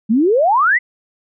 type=exponential sweep; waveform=sine; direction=up; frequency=204.1 to 2093 Hz; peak=-10 dBFS; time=0.09-0.79 s; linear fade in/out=20 ms; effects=none